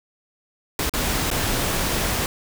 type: noise with dropouts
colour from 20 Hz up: pink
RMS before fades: -23 dBFS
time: 0.79-2.26 s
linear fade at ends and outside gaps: 1 ms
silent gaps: 0.895-0.937 / 1.303-1.313 s
effects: none